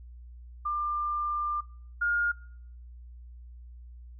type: tone pair in turn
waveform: sine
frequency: 1194 / 1419.9 Hz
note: D6 / F6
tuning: +28 / +28 cents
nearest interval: minor third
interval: 300 cents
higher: second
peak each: -27 / -24 dBFS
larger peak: second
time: 0.65-1.61 / 2.01-2.32 s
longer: first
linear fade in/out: 10 ms
effects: noise-tail reverb RT60 0.7 s tail -25 dB re dry + added 60 Hz sine -44 dBFS peak until 4.19 s